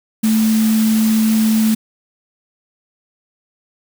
sine tone in noise, 220 Hz, A3, in tune, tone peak -11 dBFS, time 0.23-1.75 s, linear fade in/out 10 ms, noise white, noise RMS -26 dBFS, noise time 0.23-1.75 s, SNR +12 dB, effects none

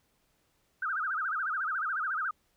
sine tone with vibrato, 1400 Hz, F6, 4 cents sharp, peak -29 dBFS, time 0.82-2.31 s, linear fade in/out 5 ms, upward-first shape sine, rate 14 Hz, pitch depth 230 cents each way, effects pink hiss -72 dBFS RMS until 2.56 s

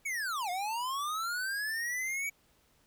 square linear two-way sweep, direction down then up, 2285 to 698.5 to 2285 Hz, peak -33 dBFS, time 0.05-2.3 s, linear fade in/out 10 ms, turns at 0.5 s, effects pink hiss -68 dBFS RMS until 2.86 s

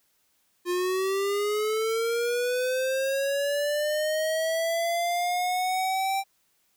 square linear sweep, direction up, 351.3 to 784 Hz, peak -25 dBFS, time 0.65-6.24 s, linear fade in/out 50 ms, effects white hiss -69 dBFS RMS until 6.76 s

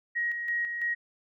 sine tone with tremolo, 1891 Hz, A#6, 24 cents sharp, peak -26 dBFS, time 0.15-0.95 s, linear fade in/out 20 ms, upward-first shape square, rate 3 Hz, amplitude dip 45%, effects none

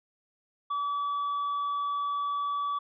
triangle tone, 1147 Hz, D6, 41 cents flat, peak -26 dBFS, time 0.7-2.79 s, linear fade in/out 10 ms, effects resampled to 11025 Hz

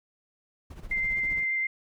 brown noise with tremolo, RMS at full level -39 dBFS, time 0.7-1.44 s, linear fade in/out 5 ms, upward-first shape sine, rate 15 Hz, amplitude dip 70%
sine tone with vibrato, 2088 Hz, C7, 4 cents flat, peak -25 dBFS, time 0.91-1.67 s, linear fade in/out 5 ms, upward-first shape triangle, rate 8.4 Hz, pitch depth 12 cents each way
effects none

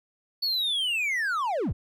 triangle linear sweep, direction down, 4500 to 34.65 Hz, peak -23 dBFS, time 0.42-1.73 s, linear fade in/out 10 ms, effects none

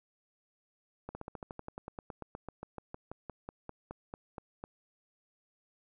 slowing click train, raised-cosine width 1 ms, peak -27 dBFS, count 27, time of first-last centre 1.09-4.639 s, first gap 60 ms, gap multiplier 1.06, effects none

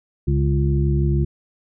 harmonic tone with a mistuned harmonic, 69.3 Hz, C#2, in tune, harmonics 1 / 2 / 3 / 5, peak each -19 / -19 / -27 / -26 dBFS, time 0.27-1.25 s, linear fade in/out 10 ms, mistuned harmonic 2, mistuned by +32 cents, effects none

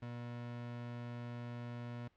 30% pulse tone, 120 Hz, B2, 49 cents flat, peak -40 dBFS, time 0.02-2.08 s, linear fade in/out 5 ms, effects pink hiss -75 dBFS RMS until 2.16 s + low-pass 3000 Hz 12 dB/octave

